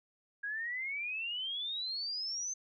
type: exponential sweep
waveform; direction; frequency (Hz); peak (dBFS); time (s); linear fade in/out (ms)
sine; up; 1622 to 6272; -35; 0.43-2.54; 10
effects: none